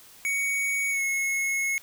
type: tone with pitch glide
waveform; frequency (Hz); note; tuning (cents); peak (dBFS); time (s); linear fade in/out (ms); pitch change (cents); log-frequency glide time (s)
square; 2238 to 2179; C#7 to C#7; +16 to -30; -25; 0.25-1.78; 0; -46; 0.9-1.02
effects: white hiss -51 dBFS RMS until 1.82 s